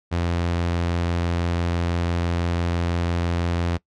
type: tone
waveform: sawtooth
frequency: 86 Hz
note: F2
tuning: 26 cents flat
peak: -17 dBFS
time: 0.11-3.78 s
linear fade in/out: 20 ms
effects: noise-tail reverb RT60 0.1 s tail -22 dB re dry + low-pass 5000 Hz 12 dB/octave